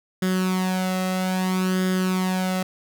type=tone with flanger; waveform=sawtooth; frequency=185.7 Hz; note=F#3; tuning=7 cents sharp; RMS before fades=-23 dBFS; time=0.22-2.63 s; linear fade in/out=5 ms; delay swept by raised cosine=0.59 to 1.54 ms; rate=0.61 Hz; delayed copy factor=+0.65; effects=none